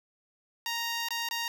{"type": "tone with dropouts", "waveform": "10% pulse", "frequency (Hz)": 932.3, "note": "A#5", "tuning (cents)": 0, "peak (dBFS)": -22, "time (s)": [0.66, 1.48], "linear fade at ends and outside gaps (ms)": 1, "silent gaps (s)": [[1.086, 1.106], [1.288, 1.31]], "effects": []}